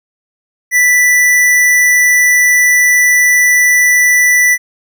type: tone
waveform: square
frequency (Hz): 1975.5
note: B6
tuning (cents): 0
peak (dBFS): -7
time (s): 0.71-4.58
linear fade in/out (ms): 50
effects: none